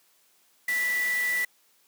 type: tone in noise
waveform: sine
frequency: 1968 Hz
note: B6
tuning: 7 cents flat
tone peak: -24 dBFS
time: 0.68-1.45 s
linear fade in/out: 5 ms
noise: white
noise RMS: -37 dBFS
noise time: 0.68-1.45 s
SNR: +10 dB
effects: white hiss -64 dBFS RMS until 1.87 s + high-pass 200 Hz 12 dB/octave